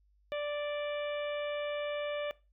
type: harmonic tone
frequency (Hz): 587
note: D5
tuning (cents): -1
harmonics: 1 / 2 / 3 / 4 / 5 / 6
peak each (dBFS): -33 / -45 / -46 / -46 / -48 / -50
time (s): 0.32-2.31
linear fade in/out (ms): 0
effects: noise-tail reverb RT60 0.3 s tail -21 dB re dry + added 50 Hz sine -65 dBFS peak until 2.52 s